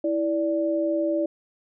sine tone pair together, 327.8 / 584 Hz, E4 / D5, -10 / -10 cents, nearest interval minor seventh, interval 1000 cents, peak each -24 dBFS, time 0.04-1.26 s, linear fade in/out 5 ms, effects none

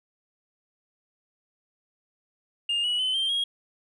sine tone with pitch steps, 2821 / 2929 / 3041 / 3157 / 3278 Hz, F7 / F#7 / F#7 / G7 / G#7, +17 / -18 / +47 / +12 / -23 cents, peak -21 dBFS, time 2.69-3.44 s, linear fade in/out 5 ms, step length 150 ms, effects tanh soft clip ceiling -22 dBFS

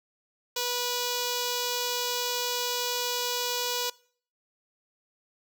5% pulse tone with notch filter, 488.7 Hz, B4, 18 cents flat, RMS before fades -30 dBFS, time 0.56-3.9 s, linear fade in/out 5 ms, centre 1800 Hz, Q 1.3, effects noise-tail reverb RT60 0.5 s tail -22 dB re dry

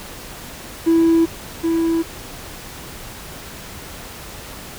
triangle tone pair in turn, 330 / 330 Hz, E4 / E4, +2 / +2 cents, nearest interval unison, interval 0 cents, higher neither, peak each -8 / -13 dBFS, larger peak first, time 0.86-1.26 / 1.63-2.03 s, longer neither, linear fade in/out 20 ms, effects tanh soft clip ceiling -6 dBFS + pink hiss -35 dBFS RMS until 4.78 s

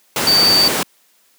sine tone in noise, 4600 Hz, D8, 37 cents flat, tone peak -10 dBFS, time 0.27-0.68 s, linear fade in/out 2 ms, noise pink, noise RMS -17 dBFS, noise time 0.16-0.83 s, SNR +4 dB, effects white hiss -56 dBFS RMS until 1.38 s + high-pass 200 Hz 12 dB/octave

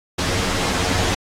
pink noise with comb filter, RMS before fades -20 dBFS, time 0.18-1.15 s, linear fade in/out 10 ms, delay 11 ms, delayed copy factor +1, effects low-pass 7000 Hz 12 dB/octave + AAC 64 kbps

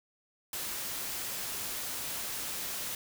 white noise, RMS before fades -37 dBFS, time 0.53-2.95 s, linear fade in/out 2 ms, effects none

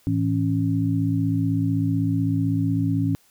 sine tone cluster, 109.2 / 165.1 / 275.4 Hz, A2 / E3 / C#4, -13 / +3 / -11 cents, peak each -23 / -25 / -23 dBFS, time 0.07-3.15 s, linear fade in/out 0 ms, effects white hiss -59 dBFS RMS until 3.3 s

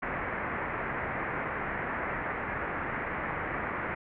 white low-pass noise, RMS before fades -34 dBFS, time 0.02-3.95 s, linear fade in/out 10 ms, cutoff 2100 Hz, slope 48 dB/octave, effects none

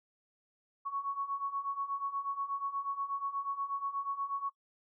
sine beating tone pair, 1106 / 1114.3 Hz, C#6 / C#6, -4 / +9 cents, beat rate 8.3 Hz, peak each -39 / -35 dBFS, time 0.85-4.5 s, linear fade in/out 20 ms, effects noise-tail reverb RT60 0.1 s tail -23 dB re dry

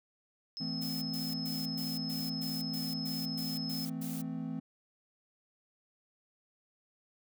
sine tone, 5180 Hz, E8, 31 cents flat, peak -38 dBFS, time 0.57-3.85 s, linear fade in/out 0 ms
triangle chord, A minor, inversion second, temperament equal with one note detuned, 164.81 / 220 / 258.6 Hz, E3 / A3 / C4, 0 / 0 / -20 cents, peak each -38 / -39 / -37 dBFS, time 0.6-4.6 s, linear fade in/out 10 ms
blue noise bursts, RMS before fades -45 dBFS, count 11, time 0.81-4.22 s, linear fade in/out 10 ms, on 210 ms, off 110 ms
effects none

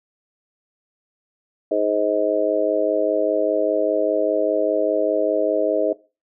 harmonic tone, 105 Hz, G#2, 19 cents sharp, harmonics 3 / 4 / 5 / 6, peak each -25 / -23 / -23 / -21 dBFS, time 1.71-5.93 s, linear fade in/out 5 ms, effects noise-tail reverb RT60 0.3 s tail -19 dB re dry

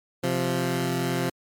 15% pulse tone pair together, 130.81 / 174.61 Hz, C3 / F3, 0 / 0 cents, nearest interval perfect fourth, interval 500 cents, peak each -20 dBFS, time 0.23-1.3 s, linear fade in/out 10 ms, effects MP3 96 kbps

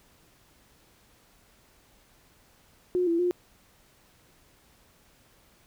sine tone with pitch steps, 360.5 / 336.4 / 355.5 Hz, F#4 / E4 / F4, -45 / +35 / +31 cents, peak -22 dBFS, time 2.95-3.31 s, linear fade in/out 0 ms, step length 120 ms, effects pink hiss -61 dBFS RMS until 5.66 s

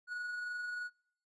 triangle tone with amplitude modulation, 1460 Hz, F#6, 24 cents flat, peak -35 dBFS, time 0.07-0.9 s, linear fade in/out 50 ms, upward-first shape sine, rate 23 Hz, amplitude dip 30%, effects noise-tail reverb RT60 0.6 s tail -24 dB re dry + resampled to 24000 Hz

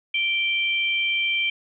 sine tone pair together, 2349 / 3136 Hz, D7 / G7, 0 / 0 cents, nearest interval perfect fourth, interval 500 cents, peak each -22 / -25 dBFS, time 0.14-1.5 s, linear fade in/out 5 ms, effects none

